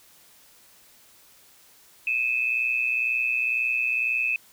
sine tone pair together, 2488 / 2610 Hz, D#7 / E7, -1 / -18 cents, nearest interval minor second, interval 83 cents, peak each -26 / -24 dBFS, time 2.07-4.36 s, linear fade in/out 2 ms, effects white hiss -55 dBFS RMS until 4.52 s

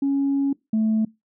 sine tone pair in turn, 277.2 / 218.9 Hz, C#4 / A3, 0 / -9 cents, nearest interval major third, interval 409 cents, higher first, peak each -17 / -16 dBFS, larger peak second, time 0.02-0.53 / 0.73-1.05 s, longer first, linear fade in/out 5 ms, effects noise-tail reverb RT60 0.2 s tail -22 dB re dry + tanh soft clip ceiling -15 dBFS

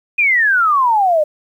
sine exponential sweep, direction down, 2500 to 587.3 Hz, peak -10 dBFS, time 0.18-1.24 s, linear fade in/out 10 ms, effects 8-bit

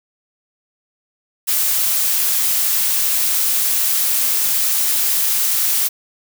blue noise, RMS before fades -17 dBFS, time 1.47-5.89 s, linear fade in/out 20 ms, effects none

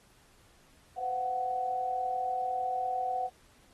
sine tone cluster, 508 / 706 / 746 Hz, B4 / F5 / F#5, +49 / +19 / +14 cents, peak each -39 / -39 / -30 dBFS, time 0.96-3.3 s, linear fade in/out 50 ms, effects pink hiss -63 dBFS RMS until 3.73 s + AAC 32 kbps

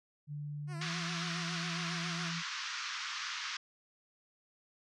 sine tone with pitch glide, 146.83 to 167.69 Hz, D3 to E3, 0 to +30 cents, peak -38 dBFS, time 0.27-2.43 s, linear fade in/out 50 ms, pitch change +230 cents, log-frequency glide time 0.73-0.91 s
10% pulse tone with vibrato, 349.2 Hz, F4, in tune, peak -38 dBFS, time 0.67-2.33 s, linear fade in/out 50 ms, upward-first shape sine, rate 7.3 Hz, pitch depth 84 cents each way
pink band-pass noise, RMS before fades -40 dBFS, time 0.81-3.57 s, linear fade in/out 5 ms, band 1100 to 6200 Hz, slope 48 dB/octave
effects resampled to 24000 Hz

